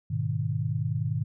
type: chord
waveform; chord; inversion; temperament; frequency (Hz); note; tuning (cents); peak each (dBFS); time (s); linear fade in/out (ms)
sine; G# minor; none; equal with one note detuned; 103.83 / 123.47 / 153.87; G#2 / B2 / D#3; 0 / 0 / -19; -30; 0.1-1.24; 10
effects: none